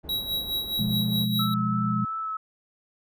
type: low-pass noise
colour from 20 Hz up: pink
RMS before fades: -42 dBFS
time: 0.03-1.26 s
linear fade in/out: 20 ms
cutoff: 690 Hz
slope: 12 dB/octave
type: tone with tremolo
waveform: square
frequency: 3865 Hz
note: B7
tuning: 38 cents flat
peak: -25 dBFS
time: 0.09-1.54 s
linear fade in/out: 2 ms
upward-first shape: sine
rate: 4.8 Hz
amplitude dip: 65%
type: chord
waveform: sine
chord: F diminished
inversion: second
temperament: equal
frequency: 123.47 / 174.61 / 207.7 Hz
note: Cb3 / F3 / Ab3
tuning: 0 / 0 / 0 cents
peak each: -28 / -31 / -26 dBFS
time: 0.79-2.05 s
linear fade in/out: 5 ms
type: tone with vibrato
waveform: sine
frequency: 1306 Hz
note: E6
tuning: 17 cents flat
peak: -28 dBFS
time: 1.39-2.37 s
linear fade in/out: 5 ms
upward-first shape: sine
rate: 2.9 Hz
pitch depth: 13 cents each way
effects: none